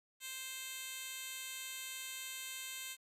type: tone with high-pass filter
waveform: 10% pulse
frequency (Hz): 523.3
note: C5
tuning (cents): 0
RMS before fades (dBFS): -45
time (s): 0.2-2.97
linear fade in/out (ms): 50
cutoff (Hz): 3300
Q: 0.58
effects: resampled to 32000 Hz + 11-bit